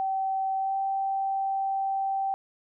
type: tone with pitch glide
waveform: sine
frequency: 770 to 778.5 Hz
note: G5 to G5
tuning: -31 to -12 cents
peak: -25 dBFS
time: 0-2.34 s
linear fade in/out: 0 ms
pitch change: +19 cents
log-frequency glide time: 0.57-0.76 s
effects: none